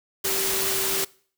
sine tone in noise, 386.8 Hz, G4, 23 cents flat, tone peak -31 dBFS, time 0.24-1.05 s, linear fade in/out 10 ms, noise white, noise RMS -25 dBFS, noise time 0.24-1.05 s, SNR -9 dB, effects noise-tail reverb RT60 0.5 s tail -23 dB re dry

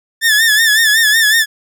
sawtooth tone with vibrato, 1760 Hz, A6, in tune, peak -5 dBFS, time 0.21-1.46 s, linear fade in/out 50 ms, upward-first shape sine, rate 5.4 Hz, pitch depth 80 cents each way, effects none

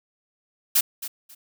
blue noise with echo, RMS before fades -18 dBFS, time 0.75-0.81 s, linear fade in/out 10 ms, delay 270 ms, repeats 2, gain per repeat -14 dB, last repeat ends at 1.35 s, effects none

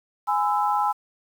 sine chord, E major, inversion first, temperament equal with one note detuned, 830.6 / 1013.2 / 1318.5 Hz, G#5 / B5 / E6, 0 / +44 / 0 cents, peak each -22 / -25 / -27 dBFS, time 0.27-0.93 s, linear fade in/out 20 ms, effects 8-bit

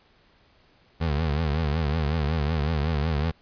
25% pulse tone with vibrato, 76.9 Hz, D#2, 20 cents flat, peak -19 dBFS, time 1-3.32 s, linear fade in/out 20 ms, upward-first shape triangle, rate 5.4 Hz, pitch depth 170 cents each way, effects pink hiss -60 dBFS RMS until 3.41 s + resampled to 11025 Hz

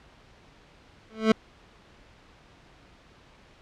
25% pulse tone with exponential growth, 220 Hz, A3, in tune, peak -10 dBFS, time 1.1-1.32 s, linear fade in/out 5 ms, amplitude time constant 46 ms, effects pink hiss -55 dBFS RMS until 3.61 s + low-pass 4000 Hz 12 dB/octave

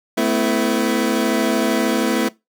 25% pulse chord, A suspended second, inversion none, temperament equal with one note detuned, 220 / 253 / 329.6 Hz, A3 / B3 / E4, 0 / +42 / 0 cents, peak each -17 dBFS, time 0.17-2.29 s, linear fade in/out 10 ms, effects noise-tail reverb RT60 0.2 s tail -20 dB re dry

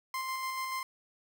30% pulse tone with tremolo, 1046.5 Hz, C6, in tune, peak -30 dBFS, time 0.14-0.83 s, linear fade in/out 2 ms, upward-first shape square, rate 6.9 Hz, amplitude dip 25%, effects none

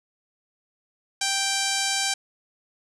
5% pulse tone with low-pass filter, 784 Hz, G5, in tune, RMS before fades -25 dBFS, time 1.21-2.14 s, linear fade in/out 5 ms, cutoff 7800 Hz, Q 1.1, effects none

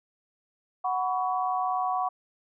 sine chord, F# suspended fourth, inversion none, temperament equal with one note detuned, 740 / 987.8 / 1124.2 Hz, F#5 / B5 / C#6, 0 / 0 / +24 cents, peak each -27 / -33 / -30 dBFS, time 0.84-2.09 s, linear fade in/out 10 ms, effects none

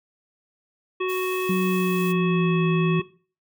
harmonic tone, 370 Hz, F#4, in tune, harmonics 1 / 3 / 5 / 7 / 9, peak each -23 / -30 / -39 / -32 / -40 dBFS, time 1-3.02 s, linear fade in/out 10 ms
blue noise, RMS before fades -39 dBFS, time 1.08-2.13 s, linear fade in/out 20 ms
sine tone with pitch glide, 185 to 165.77 Hz, F#3 to E3, 0 to +10 cents, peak -20 dBFS, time 1.49-3 s, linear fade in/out 5 ms, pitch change -190 cents, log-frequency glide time 1.69-2.66 s
effects noise-tail reverb RT60 0.4 s tail -18 dB re dry

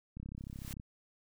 click train, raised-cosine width 5 ms, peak -32 dBFS, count 22, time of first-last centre 0.17-0.799 s, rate 33.4 Hz
white noise with exponential growth, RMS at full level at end -45 dBFS, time 0.37-0.73 s, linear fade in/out 0 ms, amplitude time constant 77 ms
effects none

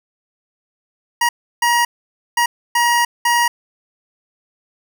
25% pulse tone bursts at uneven times, 951 Hz, A#5, 34 cents sharp, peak -9 dBFS, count 5, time 1.21-1.29 / 1.62-1.85 / 2.37-2.46 / 2.75-3.05 / 3.25-3.48 s, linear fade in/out 5 ms, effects none

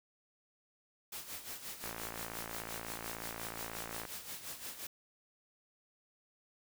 white noise with tremolo, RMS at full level -43 dBFS, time 1.12-4.87 s, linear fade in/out 5 ms, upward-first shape sine, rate 5.7 Hz, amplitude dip 65%
click train, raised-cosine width 0.5 ms, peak -27 dBFS, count 126, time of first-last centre 1.84-4.052 s, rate 56.5 Hz
effects none

